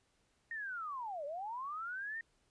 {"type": "linear two-way sweep", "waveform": "sine", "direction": "down then up", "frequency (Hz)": [1864.7, 552, 1864.7], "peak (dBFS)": -39, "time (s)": [0.51, 2.21], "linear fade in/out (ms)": 2, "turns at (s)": 1.25, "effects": ["pink hiss -75 dBFS RMS until 2.5 s", "resampled to 22050 Hz"]}